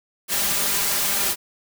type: noise with comb filter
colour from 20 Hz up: white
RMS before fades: -22 dBFS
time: 0.28-1.36 s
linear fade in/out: 50 ms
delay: 5 ms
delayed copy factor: +0.75
effects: none